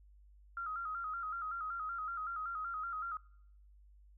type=tone with vibrato; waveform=sine; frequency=1318.5 Hz; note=E6; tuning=in tune; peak=-37 dBFS; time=0.57-3.17 s; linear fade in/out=2 ms; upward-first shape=square; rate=5.3 Hz; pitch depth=78 cents each way; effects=noise-tail reverb RT60 0.7 s tail -23 dB re dry + added 50 Hz sine -58 dBFS peak until 4.17 s

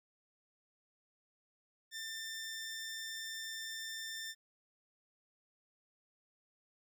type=tone; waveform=15% pulse; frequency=1789 Hz; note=A6; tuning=28 cents sharp; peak=-35 dBFS; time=1.91-4.35 s; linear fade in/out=50 ms; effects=none

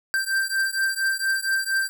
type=beating tone pair; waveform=square; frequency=1568 / 1572.3 Hz; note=G6 / G6; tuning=0 / +5 cents; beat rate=4.3 Hz; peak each=-25 / -26 dBFS; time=0.14-1.89 s; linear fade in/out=0 ms; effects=none

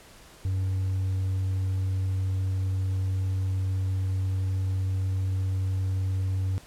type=tone with hard clipping; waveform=sine; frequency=94.9 Hz; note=F#2; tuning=44 cents sharp; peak=-25 dBFS; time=0.45-6.58 s; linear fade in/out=0 ms; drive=2 dB; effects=pink hiss -51 dBFS RMS until 6.66 s + low-pass 12000 Hz 12 dB/octave

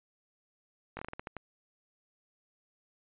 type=slowing click train; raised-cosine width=0.5 ms; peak=-24 dBFS; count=9; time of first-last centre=0.97-1.367 s; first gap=20 ms; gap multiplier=1.25; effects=resampled to 8000 Hz

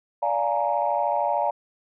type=chord; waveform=sine; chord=Bb dominant seventh; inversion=first; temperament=just; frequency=582.7 / 699.2 / 839.1 / 932.3 Hz; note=D5 / F5 / Ab5 / Bb5; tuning=-14 / +2 / +18 / 0 cents; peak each=-26 dBFS; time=0.22-1.51 s; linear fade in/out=10 ms; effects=tanh soft clip ceiling -11 dBFS

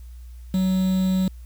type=tone with quantisation; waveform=triangle; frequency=187.4 Hz; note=F#3; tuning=22 cents sharp; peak=-16 dBFS; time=0.54-1.28 s; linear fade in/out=2 ms; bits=6; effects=added 60 Hz sine -37 dBFS peak until 1.45 s + white hiss -60 dBFS RMS until 1.45 s

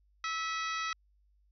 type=harmonic tone with a mistuned harmonic; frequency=652 Hz; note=E5; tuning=19 cents flat; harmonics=2 / 3 / 4 / 5 / 6 / 7 / 8 / 9; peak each=-35 / -39 / -42 / -46 / -44 / -49 / -50 / -48 dBFS; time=0.24-0.93 s; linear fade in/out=2 ms; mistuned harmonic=4; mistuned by=-50 cents; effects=added 50 Hz sine -65 dBFS peak until 1.51 s

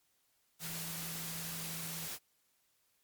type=tone in noise; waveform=sine; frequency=164.81 Hz; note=E3; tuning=in tune; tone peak=-46 dBFS; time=0.6-2.09 s; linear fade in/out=50 ms; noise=white; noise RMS=-42 dBFS; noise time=0.59-2.19 s; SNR=-7 dB; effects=white hiss -75 dBFS RMS until 3.03 s + MP3 96 kbps

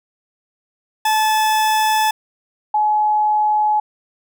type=tone pair in turn; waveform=40% pulse / sine; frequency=867 / 848.2 Hz; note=A5 / G#5; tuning=-26 / +36 cents; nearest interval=unison; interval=38 cents; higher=first; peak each=-13 dBFS; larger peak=neither; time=1.05-2.11 / 2.74-3.8 s; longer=neither; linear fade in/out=5 ms; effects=none

